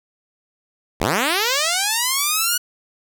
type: linear sweep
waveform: 5% pulse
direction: up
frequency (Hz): 55.8 to 1468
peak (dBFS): -6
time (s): 1-2.58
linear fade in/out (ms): 10
effects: none